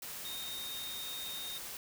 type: tone in noise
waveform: sine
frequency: 3700 Hz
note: A#7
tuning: 14 cents flat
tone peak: -41 dBFS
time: 0.25-1.58 s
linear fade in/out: 2 ms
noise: white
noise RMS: -44 dBFS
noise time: 0.02-1.77 s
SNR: 0 dB
effects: none